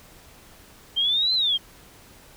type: exponential two-way sweep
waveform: sine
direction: up then down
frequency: 3136 to 4139 to 3136 Hz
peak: -19 dBFS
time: 0.96-1.58 s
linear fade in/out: 20 ms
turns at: 1.34 s
effects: pink hiss -50 dBFS RMS until 2.36 s